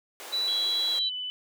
pink high-pass noise, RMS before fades -42 dBFS, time 0.2-0.99 s, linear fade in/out 0 ms, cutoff 380 Hz, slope 24 dB/octave
sine tone, 3951 Hz, B7, in tune, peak -25 dBFS, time 0.32-1.1 s, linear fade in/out 20 ms
sine tone with pitch glide, 3324 to 2996 Hz, G#7 to F#7, +1 to +21 cents, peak -31 dBFS, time 0.48-1.3 s, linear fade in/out 0 ms, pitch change -180 cents, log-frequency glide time 0.92-1.11 s
effects none

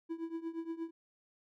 triangle tone with tremolo, 329.6 Hz, E4, in tune, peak -32 dBFS, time 0.09-0.91 s, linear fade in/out 20 ms, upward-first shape triangle, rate 8.5 Hz, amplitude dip 90%, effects none

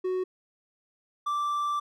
triangle tone pair in turn, 370 / 1171.8 Hz, F#4 / D6, 0 / -4 cents, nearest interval octave + minor sixth, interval 1996 cents, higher second, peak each -24 dBFS, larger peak neither, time 0.04-0.24 / 1.26-1.8 s, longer second, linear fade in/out 10 ms, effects none

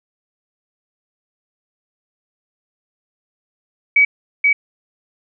sine tone with echo, 2272 Hz, C#7, 42 cents sharp, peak -8 dBFS, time 3.96-4.05 s, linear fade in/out 5 ms, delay 480 ms, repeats 1, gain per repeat -2 dB, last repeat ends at 4.53 s, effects none

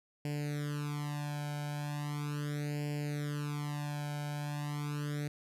sawtooth tone with flanger, 146.83 Hz, D3, in tune, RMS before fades -37 dBFS, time 0.25-5.28 s, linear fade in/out 2 ms, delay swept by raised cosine 0.4 to 1.3 ms, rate 0.38 Hz, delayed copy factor +1, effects resampled to 32000 Hz

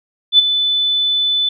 sine tone with ADSR envelope, 3500 Hz, A7, 10 cents flat, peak -3 dBFS, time 0.32-1.49 s, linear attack 67 ms, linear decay 17 ms, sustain -10 dB, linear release 5 ms, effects none

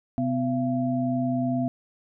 sine tone cluster, 129.1 / 251.4 / 679 Hz, C3 / B3 / F5, -23 / +31 / -49 cents, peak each -30 / -24 / -30 dBFS, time 0.18-1.68 s, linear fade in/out 0 ms, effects none

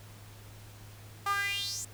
sawtooth tone with high-pass filter sweep, 400 Hz, G4, 35 cents sharp, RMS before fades -33 dBFS, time 1.26-1.85 s, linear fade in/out 5 ms, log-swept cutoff 1000 to 8000 Hz, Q 6, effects added 104 Hz sine -49 dBFS peak until 1.93 s + pink hiss -54 dBFS RMS until 1.93 s

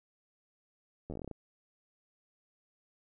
slowing click train, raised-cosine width 2 ms, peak -28 dBFS, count 11, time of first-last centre 1.1-1.313 s, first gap 11 ms, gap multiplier 1.14, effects none

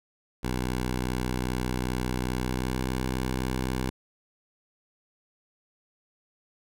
10% pulse tone with pitch glide, 62.5 to 63.85 Hz, B1 to C2, +21 to -42 cents, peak -19 dBFS, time 0.43-3.9 s, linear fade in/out 10 ms, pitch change +37 cents, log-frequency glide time 2.32-2.82 s, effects none

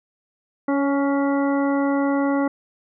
harmonic tone with a mistuned harmonic, 280.1 Hz, C#4, 18 cents sharp, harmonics 1 / 2 / 3 / 4 / 5 / 7, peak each -19 / -25 / -29 / -31 / -33 / -36 dBFS, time 0.68-2.48 s, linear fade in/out 5 ms, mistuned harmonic 2, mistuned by -16 cents, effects none

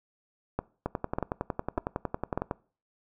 two click trains, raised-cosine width 1 ms, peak -15 / -14 dBFS, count 19 / 4, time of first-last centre 0.86-2.511 / 0.59-2.376 s, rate 10.9 / 1.68 Hz, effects noise-tail reverb RT60 0.4 s tail -22 dB re dry

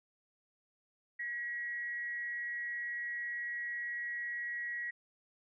sine tone with amplitude modulation, 1914 Hz, A#6, 45 cents sharp, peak -34 dBFS, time 1.19-4.91 s, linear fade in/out 10 ms, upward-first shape sine, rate 246 Hz, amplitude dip 45%, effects none

